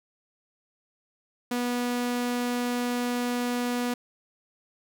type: tone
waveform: sawtooth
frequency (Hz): 244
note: B3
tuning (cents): -21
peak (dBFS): -22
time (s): 1.51-3.94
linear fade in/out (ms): 5
effects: none